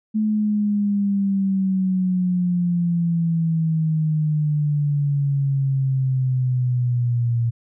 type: exponential sweep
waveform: sine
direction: down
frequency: 216.5 to 116.54 Hz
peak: -17 dBFS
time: 0.14-7.51 s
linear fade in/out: 20 ms
effects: none